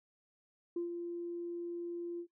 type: tone with ADSR envelope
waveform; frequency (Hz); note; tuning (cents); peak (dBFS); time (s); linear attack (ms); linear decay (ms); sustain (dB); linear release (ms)
sine; 344.9; F4; -22; -31; 0.76-2.27; 5; 120; -6; 76
effects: noise-tail reverb RT60 0.1 s tail -18 dB re dry + tanh soft clip ceiling -29 dBFS